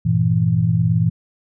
sine chord, E diminished, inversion first, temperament equal, 98 / 116.54 / 164.81 Hz, G2 / Bb2 / E3, 0 / 0 / 0 cents, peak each -22 / -17 / -17 dBFS, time 0.05-1.1 s, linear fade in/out 10 ms, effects none

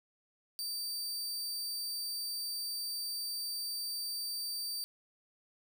sawtooth tone, 4642 Hz, D8, 21 cents flat, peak -33 dBFS, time 0.59-4.84 s, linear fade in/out 0 ms, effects none

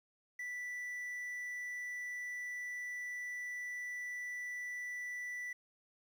triangle tone with quantisation, 1971 Hz, B6, 4 cents flat, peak -38 dBFS, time 0.39-5.53 s, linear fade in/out 5 ms, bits 11, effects none

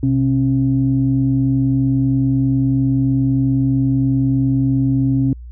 sine tone pair together, 127.9 / 271 Hz, C3 / C#4, -39 / -39 cents, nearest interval octave + minor second, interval 1300 cents, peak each -15 dBFS, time 0.03-5.33 s, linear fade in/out 2 ms, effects tanh soft clip ceiling -5 dBFS + added 60 Hz sine -31 dBFS peak until 5.51 s

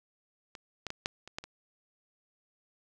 clicks, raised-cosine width 0.2 ms, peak -27 / -19 / -19 / -13 / -29 / -18 / -27 dBFS, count 7, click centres 0.552 / 0.867 / 0.904 / 1.059 / 1.276 / 1.385 / 1.44 s, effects none

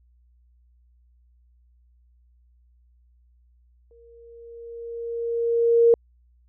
sine tone with exponential growth, 466.2 Hz, A#4, in tune, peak -11 dBFS, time 3.91-5.94 s, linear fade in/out 1 ms, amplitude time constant 440 ms, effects added 60 Hz sine -56 dBFS peak until 6.48 s

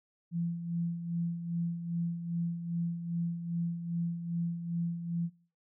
sine tone with tremolo, 170 Hz, F3, 46 cents flat, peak -29 dBFS, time 0.31-5.3 s, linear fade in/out 50 ms, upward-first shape sine, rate 2.5 Hz, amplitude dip 60%, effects noise-tail reverb RT60 0.4 s tail -19 dB re dry

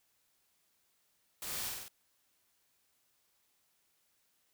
white noise with echo, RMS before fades -42 dBFS, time 1.42-1.69 s, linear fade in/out 2 ms, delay 48 ms, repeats 4, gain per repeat -2 dB, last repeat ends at 1.882 s, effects white hiss -75 dBFS RMS until 4.53 s

